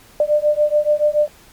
sine beating tone pair, 594 / 601 Hz, D5 / D5, +20 / +40 cents, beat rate 7 Hz, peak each -16 dBFS, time 0.2-1.28 s, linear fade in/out 2 ms, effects pink hiss -47 dBFS RMS until 1.52 s + MP3 96 kbps

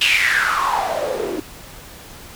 white noise with band-pass filter sweep, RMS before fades -19 dBFS, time 0.01-1.4 s, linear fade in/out 5 ms, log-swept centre 2900 to 320 Hz, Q 6.7, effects pink hiss -39 dBFS RMS until 2.35 s

